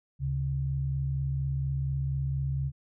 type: tone pair together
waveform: sine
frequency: 72.36 / 136.6 Hz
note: D2 / C#3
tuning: -25 / -25 cents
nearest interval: major seventh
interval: 1100 cents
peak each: -33 / -28 dBFS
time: 0.19-2.72 s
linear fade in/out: 50 ms
effects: none